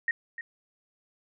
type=tone with echo; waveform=sine; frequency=1864.7 Hz; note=A#6; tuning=in tune; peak=-23 dBFS; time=0.08-0.11 s; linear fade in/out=2 ms; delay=300 ms; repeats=1; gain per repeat=-12 dB; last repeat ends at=0.41 s; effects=none